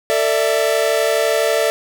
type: chord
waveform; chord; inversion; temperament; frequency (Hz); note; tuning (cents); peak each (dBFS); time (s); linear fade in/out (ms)
45% pulse; A suspended fourth; none; equal with one note detuned; 448.5 / 587.3 / 659.3; A4 / D5 / E5; +33 / 0 / 0; -19; 0.1-1.7; 0
effects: none